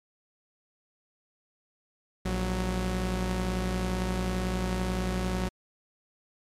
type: tone pair together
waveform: sawtooth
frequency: 57.9 / 185 Hz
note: A#1 / F#3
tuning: -11 / 0 cents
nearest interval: octave + minor sixth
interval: 2011 cents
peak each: -26 dBFS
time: 2.25-5.49 s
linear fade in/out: 10 ms
effects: low-pass 11000 Hz 12 dB/octave + MP3 96 kbps